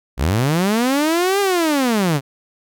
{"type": "linear two-way sweep", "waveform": "sawtooth", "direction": "up then down", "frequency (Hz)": [55.2, 407.5, 129.2], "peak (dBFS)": -11, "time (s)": [0.17, 2.21], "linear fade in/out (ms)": 50, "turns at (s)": 1.4, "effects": []}